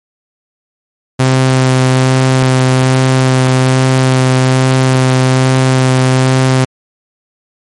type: tone with vibrato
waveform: sawtooth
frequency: 130 Hz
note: C3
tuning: 11 cents flat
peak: -3 dBFS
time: 1.19-6.65 s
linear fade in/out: 10 ms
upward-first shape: sine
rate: 1.2 Hz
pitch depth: 10 cents each way
effects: MP3 48 kbps